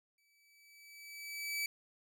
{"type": "tone with exponential growth", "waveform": "sawtooth", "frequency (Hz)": 2300, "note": "D7", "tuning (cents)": -37, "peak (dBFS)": -30, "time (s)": [0.18, 1.66], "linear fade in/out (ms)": 2, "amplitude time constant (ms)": 320, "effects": []}